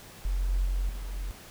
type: tone with level steps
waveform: sine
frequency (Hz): 45.04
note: F#1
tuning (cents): -46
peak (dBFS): -25 / -23 / -25 / -33 / -31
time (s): 0.25-1.31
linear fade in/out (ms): 0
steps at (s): 0.49 / 0.65 / 0.89 / 1.13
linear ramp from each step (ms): 2
effects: pink hiss -48 dBFS RMS until 1.5 s